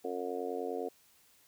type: harmonic tone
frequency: 90 Hz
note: F#2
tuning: 47 cents flat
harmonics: 3 / 4 / 5 / 6 / 7 / 8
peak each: -43 / -42 / -37 / -44 / -46 / -42 dBFS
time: 0.04-0.89 s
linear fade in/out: 10 ms
effects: white hiss -65 dBFS RMS until 1.47 s